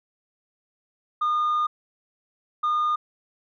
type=tone pair in turn; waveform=sine; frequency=1219 / 1219 Hz; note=D#6 / D#6; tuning=-36 / -36 cents; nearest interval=unison; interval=0 cents; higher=neither; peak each=-18 dBFS; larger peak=neither; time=1.21-1.67 / 2.63-2.96 s; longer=first; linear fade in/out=10 ms; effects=tanh soft clip ceiling -19 dBFS